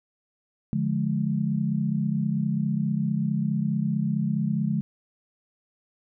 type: chord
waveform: sine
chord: D diminished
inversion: none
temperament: just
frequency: 146.83 / 176.2 / 211.4 Hz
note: D3 / F3 / Ab3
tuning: 0 / +16 / +31 cents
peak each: -27 / -28 / -26 dBFS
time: 0.73-4.81 s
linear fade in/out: 0 ms
effects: none